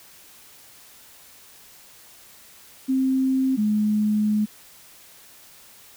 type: tone pair in turn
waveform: sine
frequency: 263.3 / 211.6 Hz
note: C4 / G#3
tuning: +11 / +33 cents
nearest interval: major third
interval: 378 cents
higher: first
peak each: -18 dBFS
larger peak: neither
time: 2.88-3.57 / 3.57-4.46 s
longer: second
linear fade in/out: 20 ms
effects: white hiss -49 dBFS RMS until 5.96 s